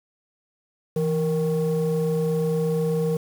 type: tone pair together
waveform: sine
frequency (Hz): 164.81 / 466.2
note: E3 / A#4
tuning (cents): 0 / 0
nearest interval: octave + tritone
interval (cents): 1800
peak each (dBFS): -21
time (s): 0.96-3.17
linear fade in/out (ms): 5
effects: tanh soft clip ceiling -17 dBFS + 7-bit